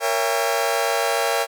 sawtooth chord, A# diminished seventh, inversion none, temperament just, 466.2 / 559.4 / 671.3 / 805.5 Hz, A#4 / C#5 / E5 / G5, 0 / +16 / +31 / +47 cents, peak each -21 dBFS, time 0-1.47 s, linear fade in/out 50 ms, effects none

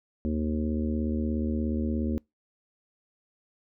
harmonic tone, 76.9 Hz, D#2, 20 cents flat, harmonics 1 / 3 / 4 / 5 / 6 / 7, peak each -30 / -28 / -35 / -38 / -45 / -41 dBFS, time 0.25-2.18 s, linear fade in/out 0 ms, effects noise-tail reverb RT60 0.2 s tail -26 dB re dry

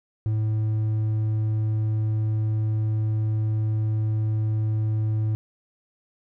sine tone with hard clipping, 108.5 Hz, A2, 24 cents flat, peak -22 dBFS, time 0.26-5.35 s, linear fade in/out 0 ms, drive 3 dB, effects none

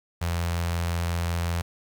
sawtooth tone with notch filter, 85.4 Hz, F2, 38 cents flat, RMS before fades -27 dBFS, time 0.21-1.62 s, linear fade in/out 10 ms, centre 300 Hz, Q 0.75, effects 8-bit

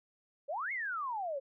sine exponential two-way sweep, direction up then down, 523.3 to 2217 to 523.3 Hz, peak -34 dBFS, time 0.48-1.4 s, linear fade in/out 20 ms, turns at 0.72 s, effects none

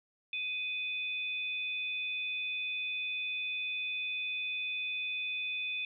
sine tone pair together, 2500 / 3506 Hz, D#7 / A7, +8 / -7 cents, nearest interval tritone, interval 585 cents, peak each -34 / -40 dBFS, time 0.33-5.85 s, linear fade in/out 2 ms, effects none

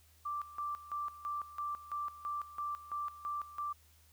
sine tone with tremolo, 1174.7 Hz, D6, in tune, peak -35 dBFS, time 0.25-3.73 s, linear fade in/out 10 ms, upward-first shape square, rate 3 Hz, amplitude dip 80%, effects added 78 Hz sine -64 dBFS peak until 4.12 s + white hiss -67 dBFS RMS until 4.12 s

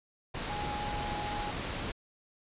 sine tone in noise, 830.6 Hz, G#5, in tune, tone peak -36 dBFS, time 0.49-1.51 s, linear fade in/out 10 ms, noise pink, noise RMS -36 dBFS, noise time 0.34-1.92 s, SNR -3 dB, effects resampled to 8000 Hz

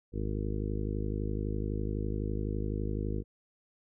harmonic tone, 51.91 Hz, G#1, in tune, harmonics 1 / 2 / 3 / 4 / 5 / 6 / 7 / 8 / 9, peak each -34 / -36 / -42 / -40 / -43 / -42 / -42 / -45 / -44 dBFS, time 0.12-3.24 s, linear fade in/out 50 ms, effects none

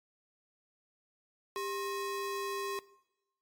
square ring-modulated tone, 732 Hz, F#5, 19 cents flat, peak -32 dBFS, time 1.56-2.79 s, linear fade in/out 0 ms, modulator 335 Hz, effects noise-tail reverb RT60 0.9 s tail -20 dB re dry + MP3 64 kbps

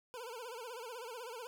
25% pulse tone with vibrato, 475.5 Hz, A#4, 34 cents sharp, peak -40 dBFS, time 0.14-1.47 s, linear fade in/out 0 ms, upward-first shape sine, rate 16 Hz, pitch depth 130 cents each way, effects none

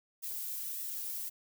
violet noise with flanger, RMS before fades -39 dBFS, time 0.22-1.3 s, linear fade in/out 20 ms, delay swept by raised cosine 1.3 to 2.4 ms, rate 1.7 Hz, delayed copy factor -0.55, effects none

